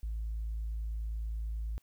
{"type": "tone", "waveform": "sine", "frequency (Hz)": 54.7, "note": "A1", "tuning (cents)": -9, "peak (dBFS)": -32, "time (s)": [0.03, 1.78], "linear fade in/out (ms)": 0, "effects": ["tanh soft clip ceiling -30 dBFS", "white hiss -72 dBFS RMS until 1.82 s"]}